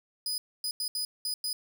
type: tone bursts at uneven times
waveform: sawtooth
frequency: 4978 Hz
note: D#8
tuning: in tune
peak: -27 dBFS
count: 6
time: 0.26-0.38 / 0.64-0.71 / 0.8-0.88 / 0.95-1.05 / 1.25-1.34 / 1.44-1.53 s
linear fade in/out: 2 ms
effects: none